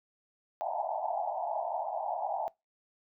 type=band-pass noise; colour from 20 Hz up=pink; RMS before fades=-34 dBFS; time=0.61-2.48 s; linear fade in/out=0 ms; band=630 to 910 Hz; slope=96 dB/octave; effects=noise-tail reverb RT60 0.2 s tail -23 dB re dry